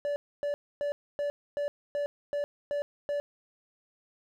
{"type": "tone bursts", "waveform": "triangle", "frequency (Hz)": 578, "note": "D5", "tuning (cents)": -28, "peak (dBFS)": -26, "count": 9, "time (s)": [0.05, 3.2], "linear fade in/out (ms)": 0, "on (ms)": 110, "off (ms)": 270, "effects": []}